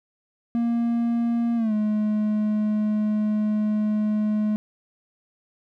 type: tone with pitch glide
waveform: triangle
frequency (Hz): 234.3 to 212.4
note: A#3 to G#3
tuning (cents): +9 to +39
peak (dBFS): -18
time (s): 0.55-4.56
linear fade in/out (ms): 0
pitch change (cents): -170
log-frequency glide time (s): 1.56-1.73
effects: none